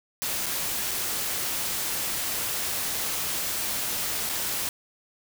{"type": "noise with dropouts", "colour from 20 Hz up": "white", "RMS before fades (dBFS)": -29, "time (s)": [0.22, 4.69], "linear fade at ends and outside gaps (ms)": 0, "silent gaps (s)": [[0.459, 0.465], [0.91, 0.914], [4.291, 4.296]], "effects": []}